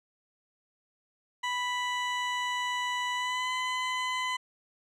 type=tone with pitch glide; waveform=20% pulse; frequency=987.8 to 1012.1 Hz; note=B5 to B5; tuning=0 to +42 cents; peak=-24 dBFS; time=1.43-4.37 s; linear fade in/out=10 ms; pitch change=+42 cents; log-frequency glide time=3.14-3.5 s; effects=low-pass 6000 Hz 12 dB/octave